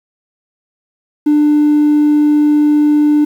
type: tone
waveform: triangle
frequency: 297.5 Hz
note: D4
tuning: 22 cents sharp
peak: -4 dBFS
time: 1.26-3.25 s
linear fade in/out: 10 ms
effects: tanh soft clip ceiling -3 dBFS + 7-bit